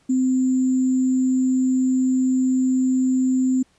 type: tone with sample-and-hold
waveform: sine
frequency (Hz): 257.9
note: C4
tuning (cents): -25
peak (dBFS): -16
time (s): 0.09-3.63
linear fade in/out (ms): 10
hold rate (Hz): 7350
effects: pink hiss -61 dBFS RMS until 3.78 s + resampled to 22050 Hz